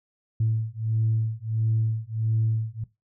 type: beating tone pair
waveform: sine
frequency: 110.4 / 111.9 Hz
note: A2 / A2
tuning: +6 / +30 cents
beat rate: 1.5 Hz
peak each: -25 dBFS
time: 0.4-2.84 s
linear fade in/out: 5 ms
effects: noise-tail reverb RT60 0.2 s tail -17 dB re dry + tanh soft clip ceiling -15 dBFS